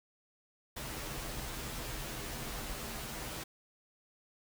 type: noise with comb filter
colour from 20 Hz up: pink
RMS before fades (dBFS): -41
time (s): 0.76-3.44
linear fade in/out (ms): 10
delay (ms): 11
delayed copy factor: -0.6
effects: none